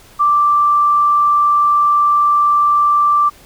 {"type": "tone", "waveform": "sine", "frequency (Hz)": 1174, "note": "D6", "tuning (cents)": -1, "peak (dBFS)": -9, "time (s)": [0.19, 3.3], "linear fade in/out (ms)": 20, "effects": ["pink hiss -44 dBFS RMS until 3.45 s"]}